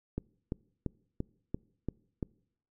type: click train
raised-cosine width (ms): 3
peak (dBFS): -20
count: 7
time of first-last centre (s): 0.18-2.228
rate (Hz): 2.93
effects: noise-tail reverb RT60 0.7 s tail -25 dB re dry